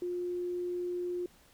sine tone, 355 Hz, F4, 28 cents sharp, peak -32 dBFS, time 0.02-1.26 s, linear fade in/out 2 ms, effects pink hiss -62 dBFS RMS until 1.53 s

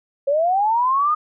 sine linear sweep, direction up, 540 to 1244.5 Hz, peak -15 dBFS, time 0.27-1.15 s, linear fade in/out 10 ms, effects none

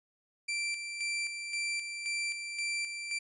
sawtooth tone with tremolo, 2349 Hz, D7, in tune, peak -28 dBFS, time 0.48-3.19 s, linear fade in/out 10 ms, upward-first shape square, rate 1.9 Hz, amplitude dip 50%, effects resampled to 24000 Hz

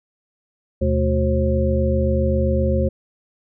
sine tone cluster, 76.3 / 123.9 / 217.4 / 367.4 / 536 Hz, D#2 / B2 / A3 / F#4 / C5, -33 / +6 / -21 / -12 / +42 cents, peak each -19 / -25 / -23 / -26 / -22 dBFS, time 0.81-2.89 s, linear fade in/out 10 ms, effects none

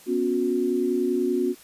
sine chord, B suspended second, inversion none, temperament equal with one note detuned, 246.9 / 277.2 / 362.2 Hz, B3 / C#4 / F#4, 0 / 0 / -37 cents, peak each -27 / -27 / -23 dBFS, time 0.06-1.55 s, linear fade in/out 50 ms, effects white hiss -50 dBFS RMS until 1.63 s + resampled to 32000 Hz

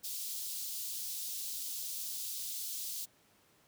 white high-pass noise, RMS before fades -40 dBFS, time 0.03-3.06 s, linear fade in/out 20 ms, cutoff 3600 Hz, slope 24 dB/octave, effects pink hiss -67 dBFS RMS until 3.67 s + high-pass 100 Hz 12 dB/octave

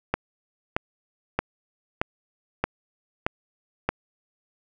click train, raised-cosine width 0.5 ms, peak -7 dBFS, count 7, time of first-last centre 0.14-3.89 s, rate 1.6 Hz, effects none

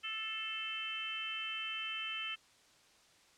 harmonic tone with a mistuned harmonic, 440.1 Hz, A4, in tune, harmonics 3 / 4 / 5 / 6 / 7, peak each -47 / -50 / -49 / -41 / -41 dBFS, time 0.03-2.36 s, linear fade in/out 20 ms, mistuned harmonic 5, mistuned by -36 cents, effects white hiss -65 dBFS RMS until 3.37 s + low-pass 7000 Hz 12 dB/octave

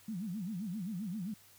sine tone with vibrato, 196 Hz, G3, in tune, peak -36 dBFS, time 0.08-1.34 s, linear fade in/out 5 ms, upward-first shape sine, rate 7.6 Hz, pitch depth 250 cents each way, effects added 98 Hz sine -70 dBFS peak until 1.58 s + white hiss -61 dBFS RMS until 1.58 s

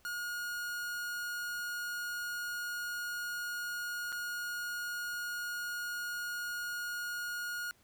45% pulse tone with dropouts, 1436 Hz, F6, 48 cents sharp, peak -36 dBFS, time 0.05-7.71 s, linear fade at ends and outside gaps 0 ms, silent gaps 4.121-4.126 s, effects pink hiss -67 dBFS RMS until 7.83 s

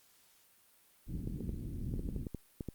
pink low-pass noise, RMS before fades -40 dBFS, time 1.06-2.27 s, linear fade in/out 50 ms, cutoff 280 Hz, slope 24 dB/octave
clicks, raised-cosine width 3 ms, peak -26 dBFS, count 11, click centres 1.274 / 1.407 / 1.493 / 1.939 / 1.994 / 2.089 / 2.163 / 2.268 / 2.347 / 2.608 / 2.687 s
effects white hiss -66 dBFS RMS until 2.74 s + Opus 48 kbps

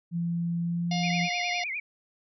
sine tone with pitch glide, 170.3 to 172.28 Hz, F3 to F3, -43 to -23 cents, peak -26 dBFS, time 0.11-1.29 s, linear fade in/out 50 ms, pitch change +20 cents, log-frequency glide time 0.61-0.89 s
harmonic tone, 709 Hz, F5, 26 cents sharp, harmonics 1 / 3 / 4 / 5 / 6 / 7 / 8, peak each -32 / -37 / -38 / -39 / -40 / -40 / -41 dBFS, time 0.91-1.64 s, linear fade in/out 5 ms
sine tone with vibrato, 2254 Hz, C#7, 28 cents sharp, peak -30 dBFS, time 1.03-1.8 s, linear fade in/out 5 ms, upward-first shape triangle, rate 9.8 Hz, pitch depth 190 cents each way
effects none

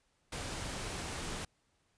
pink noise, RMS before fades -40 dBFS, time 0.32-1.45 s, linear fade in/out 5 ms, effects pink hiss -75 dBFS RMS until 1.97 s + resampled to 22050 Hz

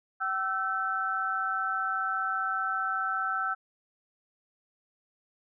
sine tone cluster, 766 / 1331 / 1526 Hz, G5 / E6 / G6, -40 / +16 / -47 cents, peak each -36 / -29 / -33 dBFS, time 0.2-3.55 s, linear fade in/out 20 ms, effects none

